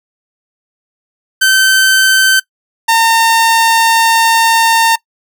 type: tone pair in turn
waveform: sawtooth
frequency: 1542 / 910.5 Hz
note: G6 / A#5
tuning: -29 / -41 cents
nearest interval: major sixth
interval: 912 cents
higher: first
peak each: -3 dBFS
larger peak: neither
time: 1.41-2.4 / 2.88-4.96 s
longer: second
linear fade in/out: 10 ms
effects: noise-tail reverb RT60 0.1 s tail -21 dB re dry